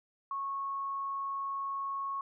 sine tone, 1100 Hz, C#6, 14 cents flat, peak -33 dBFS, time 0.31-2.21 s, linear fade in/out 2 ms, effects none

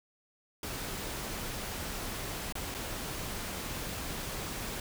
pink noise with dropouts, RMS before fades -38 dBFS, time 0.63-4.8 s, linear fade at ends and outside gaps 2 ms, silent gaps 2.525-2.553 / 2.743-2.747 s, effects none

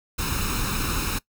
pink noise with comb filter, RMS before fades -26 dBFS, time 0.18-1.19 s, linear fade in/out 10 ms, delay 0.76 ms, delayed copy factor +0.7, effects noise-tail reverb RT60 0.1 s tail -20 dB re dry

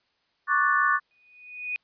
sine chord, D major seventh, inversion third, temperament equal, 1108.7 / 1174.7 / 1480 / 1760 Hz, C#6 / D6 / F#6 / A6, 0 / 0 / 0 / 0 cents, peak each -25 dBFS, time 0.47-1 s, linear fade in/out 50 ms
sine tone with exponential growth, 2478 Hz, D#7, 8 cents flat, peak -25 dBFS, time 1.11-1.76 s, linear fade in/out 0 ms, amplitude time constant 140 ms
effects white hiss -70 dBFS RMS until 1.83 s + resampled to 11025 Hz

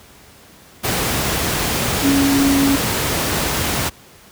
sine tone in noise, 277.2 Hz, C#4, in tune, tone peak -13 dBFS, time 2.03-2.77 s, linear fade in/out 20 ms, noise pink, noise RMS -19 dBFS, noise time 0.83-3.9 s, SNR +3 dB, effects pink hiss -45 dBFS RMS until 4.31 s + high-pass 60 Hz 12 dB/octave

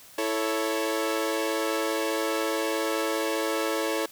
sawtooth chord, A major, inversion second, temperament equal, 329.6 / 440 / 554.4 Hz, E4 / A4 / C#5, 0 / 0 / 0 cents, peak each -26 dBFS, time 0.18-4.06 s, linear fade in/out 5 ms, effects white hiss -50 dBFS RMS until 4.11 s

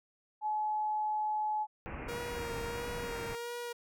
sine tone, 853 Hz, G#5, 46 cents sharp, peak -30 dBFS, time 0.41-1.67 s, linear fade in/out 50 ms
pink low-pass noise, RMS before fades -42 dBFS, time 1.86-3.35 s, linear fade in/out 0 ms, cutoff 2700 Hz, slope 96 dB/octave
sawtooth tone with vibrato, 472.6 Hz, A#4, 24 cents sharp, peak -34 dBFS, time 2.08-3.73 s, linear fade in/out 10 ms, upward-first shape sine, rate 1.5 Hz, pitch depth 28 cents each way
effects none

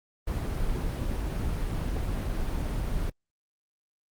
brown noise, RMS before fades -29 dBFS, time 0.27-3.1 s, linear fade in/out 5 ms, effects Opus 24 kbps

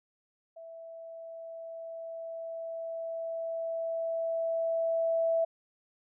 sine tone with level ramp, 659.3 Hz, E5, in tune, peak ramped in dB -44 to -24 dBFS, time 0.56-5.45 s, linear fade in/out 10 ms, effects none

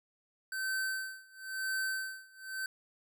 square tone with tremolo, 1540 Hz, G6, 31 cents flat, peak -32 dBFS, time 0.52-2.66 s, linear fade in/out 2 ms, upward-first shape sine, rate 0.98 Hz, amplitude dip 95%, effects none

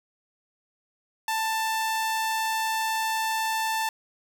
sawtooth tone, 886 Hz, A5, 12 cents sharp, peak -21 dBFS, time 1.28-3.89 s, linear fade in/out 2 ms, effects none

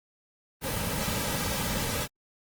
pink noise with comb filter, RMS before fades -30 dBFS, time 0.61-2.08 s, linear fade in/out 50 ms, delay 2.8 ms, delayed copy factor -0.6, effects Opus 24 kbps

